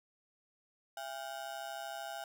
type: ring-modulated tone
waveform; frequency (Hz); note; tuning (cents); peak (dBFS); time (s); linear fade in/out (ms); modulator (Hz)
35% pulse; 740; F#5; 0; -36; 0.97-2.24; 2; 66.5
effects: none